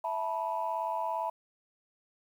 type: chord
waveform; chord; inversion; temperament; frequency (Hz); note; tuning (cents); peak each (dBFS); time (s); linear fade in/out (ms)
sine; E suspended fourth; none; equal with one note detuned; 659.3 / 880 / 977.5; E5 / A5 / B5; 0 / 0 / -18; -35 / -34 / -33; 0.04-1.3; 5
effects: tanh soft clip ceiling -22 dBFS + 10-bit